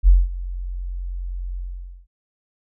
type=tone with ADSR envelope; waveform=sine; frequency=44.72 Hz; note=F1; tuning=42 cents sharp; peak=-6 dBFS; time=0.03-2.07 s; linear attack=49 ms; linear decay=200 ms; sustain=-19 dB; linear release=500 ms; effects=none